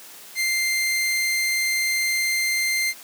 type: tone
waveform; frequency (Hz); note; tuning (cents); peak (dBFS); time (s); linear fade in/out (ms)
sawtooth; 2093; C7; 0; -17; 0.35-2.94; 50
effects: white hiss -43 dBFS RMS until 3.03 s + high-pass 200 Hz 12 dB/octave